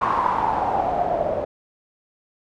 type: noise with low-pass filter sweep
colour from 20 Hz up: white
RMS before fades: -22 dBFS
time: 0.01-1.45 s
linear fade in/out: 10 ms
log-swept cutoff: 1100 to 580 Hz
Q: 7.3
effects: none